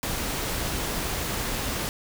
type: noise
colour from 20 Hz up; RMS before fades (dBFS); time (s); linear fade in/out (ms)
pink; -29; 0.03-1.89; 0
effects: none